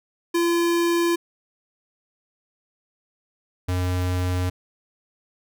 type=tone pair in turn; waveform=square; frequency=341.4 / 90.58 Hz; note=F4 / F#2; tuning=-39 / -36 cents; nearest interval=octave + major seventh; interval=2297 cents; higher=first; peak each=-19 / -22 dBFS; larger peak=first; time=0.34-1.16 / 3.68-4.5 s; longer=neither; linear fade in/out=10 ms; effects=none